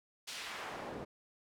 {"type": "noise with band-pass filter sweep", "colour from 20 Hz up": "pink", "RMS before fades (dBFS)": -44, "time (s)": [0.27, 1.05], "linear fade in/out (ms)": 10, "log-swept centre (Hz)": [4700, 310], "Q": 0.88, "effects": []}